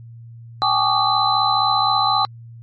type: tone cluster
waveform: sine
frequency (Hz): 779 / 843 / 1138 / 1213 / 4023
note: G5 / G#5 / C#6 / D#6 / B7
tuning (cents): -11 / +26 / +45 / -44 / +31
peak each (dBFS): -21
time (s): 0.62-2.25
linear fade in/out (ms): 0
effects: added 116 Hz sine -36 dBFS peak until 2.62 s + MP3 32 kbps